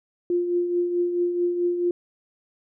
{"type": "tone with tremolo", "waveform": "sine", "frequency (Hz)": 351, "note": "F4", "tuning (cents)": 9, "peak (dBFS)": -18, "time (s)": [0.3, 1.91], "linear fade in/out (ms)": 2, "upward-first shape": "triangle", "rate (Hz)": 4.6, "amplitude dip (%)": 55, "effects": []}